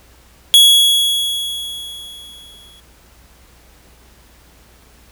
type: tone with exponential decay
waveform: 45% pulse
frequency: 3347 Hz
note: G#7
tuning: 13 cents sharp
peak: -4 dBFS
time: 0.54-2.8 s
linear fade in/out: 0 ms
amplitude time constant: 490 ms
effects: added 60 Hz sine -49 dBFS peak until 5.11 s + pink hiss -49 dBFS RMS until 5.11 s